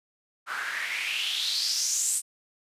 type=noise with band-pass filter sweep; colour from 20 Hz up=white; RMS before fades=-29 dBFS; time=0.46-2.22 s; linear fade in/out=50 ms; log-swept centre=1300 to 8700 Hz; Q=5.2; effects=resampled to 32000 Hz